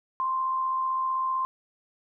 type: tone with amplitude modulation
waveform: sine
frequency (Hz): 1046.5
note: C6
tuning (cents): 0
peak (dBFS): -23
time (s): 0.2-1.45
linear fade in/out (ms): 0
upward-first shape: sine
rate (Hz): 75.6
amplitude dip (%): 30
effects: none